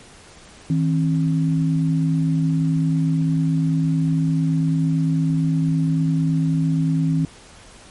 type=tone pair together; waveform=sine; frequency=160.11 / 269 Hz; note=D#3 / C4; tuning=+50 / +48 cents; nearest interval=major sixth; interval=898 cents; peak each=-17 / -22 dBFS; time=0.7-7.25 s; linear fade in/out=2 ms; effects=pink hiss -45 dBFS RMS until 7.9 s + MP3 48 kbps